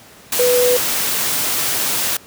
sine tone in noise, 493.9 Hz, B4, in tune, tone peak -12 dBFS, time 0.39-0.77 s, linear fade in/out 5 ms, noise white, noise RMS -19 dBFS, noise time 0.32-2.17 s, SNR +4 dB, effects pink hiss -43 dBFS RMS until 2.26 s + high-pass 100 Hz 12 dB/octave

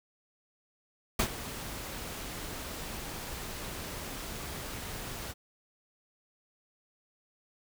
pink noise with ADSR envelope, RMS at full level -26 dBFS, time 1.19-5.34 s, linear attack 6 ms, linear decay 79 ms, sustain -14 dB, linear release 34 ms, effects none

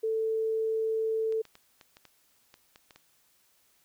sine tone, 443.2 Hz, A4, 13 cents sharp, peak -26 dBFS, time 0.03-1.42 s, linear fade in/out 10 ms
clicks, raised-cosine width 0.2 ms, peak -33 dBFS, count 10, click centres 1.324 / 1.453 / 1.554 / 1.812 / 1.969 / 2.053 / 2.541 / 2.759 / 2.908 / 2.96 s
effects white hiss -67 dBFS RMS until 3.84 s

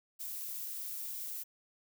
violet noise, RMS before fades -41 dBFS, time 0.19-1.44 s, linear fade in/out 20 ms, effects none

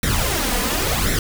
pink noise with flanger, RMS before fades -20 dBFS, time 0.03-1.19 s, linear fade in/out 2 ms, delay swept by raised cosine 0.52 to 4.12 ms, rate 0.92 Hz, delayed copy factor +0.7, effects none

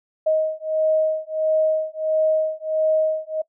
sine beating tone pair, 627 / 628.5 Hz, D#5 / D#5, +13 / +17 cents, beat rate 1.5 Hz, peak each -21 dBFS, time 0.26-3.42 s, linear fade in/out 10 ms, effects noise-tail reverb RT60 0.1 s tail -21 dB re dry

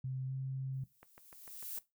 sine tone with pitch glide, 130.81 to 132.87 Hz, C3 to C3, 0 to +27 cents, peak -36 dBFS, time 0.04-0.84 s, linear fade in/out 5 ms, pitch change +27 cents, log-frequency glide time 0.27-0.32 s
violet noise with exponential growth, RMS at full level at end -40 dBFS, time 0.73-1.79 s, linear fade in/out 5 ms, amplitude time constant 230 ms
click train, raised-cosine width 0.5 ms, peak -39 dBFS, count 6, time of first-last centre 1.03-1.776 s, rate 6.7 Hz
effects noise-tail reverb RT60 0.2 s tail -18 dB re dry

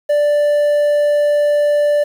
triangle tone, 587.3 Hz, D5, in tune, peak -9 dBFS, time 0.09-2.04 s, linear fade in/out 10 ms, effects 7-bit

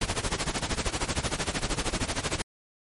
pink noise with tremolo, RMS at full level -26 dBFS, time 0.01-2.42 s, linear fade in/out 5 ms, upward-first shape sine, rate 13 Hz, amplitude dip 85%, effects MP3 48 kbps

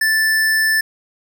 square tone, 1760 Hz, A6, in tune, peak -14 dBFS, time 0.01-0.81 s, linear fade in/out 5 ms, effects none

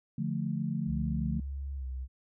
sine chord, D minor, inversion none, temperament equal, 146.83 / 174.61 / 220 Hz, D3 / F3 / A3, 0 / 0 / 0 cents, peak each -34 dBFS, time 0.18-1.4 s, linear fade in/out 5 ms
sine tone with pitch glide, 69 to 64.38 Hz, C#2 to C2, -7 to -27 cents, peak -34 dBFS, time 0.86-2.08 s, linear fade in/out 50 ms, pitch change -120 cents, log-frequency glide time 1.76-1.85 s
effects none

